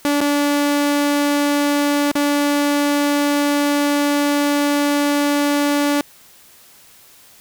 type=tone with dropouts; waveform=sawtooth; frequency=288.8 Hz; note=D4; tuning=29 cents flat; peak=-11 dBFS; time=0.05-6.01 s; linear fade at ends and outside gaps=0 ms; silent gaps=0.205-0.214 / 2.115-2.154 s; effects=white hiss -47 dBFS RMS until 7.4 s